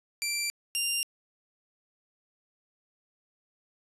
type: tone pair in turn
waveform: 15% pulse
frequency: 2351 / 2788 Hz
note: D7 / F7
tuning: +1 / -4 cents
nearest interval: minor third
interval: 295 cents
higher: second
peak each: -22 / -20 dBFS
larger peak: second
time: 0.22-0.5 / 0.75-1.03 s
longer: neither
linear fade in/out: 0 ms
effects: resampled to 32000 Hz + 10-bit